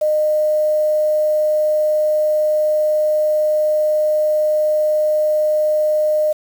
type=tone with quantisation; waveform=sine; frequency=611 Hz; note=D#5; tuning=32 cents flat; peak=-13 dBFS; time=0.01-6.33 s; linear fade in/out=10 ms; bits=6; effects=none